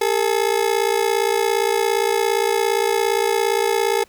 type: ring-modulated tone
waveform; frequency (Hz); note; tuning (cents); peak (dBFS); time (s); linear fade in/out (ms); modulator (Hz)
30% pulse; 430; A4; -40; -11; 0.01-4.04; 5; 28.7
effects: pink hiss -54 dBFS RMS until 4.08 s